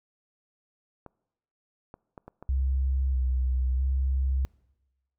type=clicks; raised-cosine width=1 ms; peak=-29 dBFS; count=5; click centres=1.063 / 1.941 / 2.178 / 2.28 / 2.426 s
type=tone with vibrato; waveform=sine; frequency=65 Hz; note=C2; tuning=11 cents flat; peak=-23 dBFS; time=2.49-4.45 s; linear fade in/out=0 ms; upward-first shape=square; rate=0.77 Hz; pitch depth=33 cents each way
effects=noise-tail reverb RT60 1.0 s tail -24 dB re dry